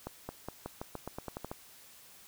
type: accelerating click train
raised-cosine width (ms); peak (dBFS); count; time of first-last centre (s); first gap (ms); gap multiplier
1; -24; 12; 0.07-1.515; 220; 0.89
effects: white hiss -56 dBFS RMS until 2.27 s